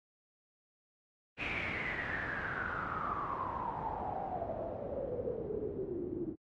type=noise with low-pass filter sweep; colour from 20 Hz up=pink; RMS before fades=-38 dBFS; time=1.37-6.36 s; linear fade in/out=50 ms; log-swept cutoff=2500 to 310 Hz; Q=9.7; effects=high-pass 60 Hz 12 dB/octave + AAC 32 kbps